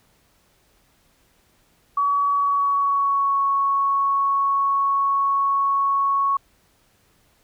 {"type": "tone with pitch glide", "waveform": "sine", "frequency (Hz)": [1134, 1107.5], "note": ["C#6", "C#6"], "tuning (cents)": [39, -2], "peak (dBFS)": -17, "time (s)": [1.97, 6.37], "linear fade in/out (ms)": 5, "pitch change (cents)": -41, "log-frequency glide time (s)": [2.31, 3.41], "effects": ["pink hiss -61 dBFS RMS until 7.43 s"]}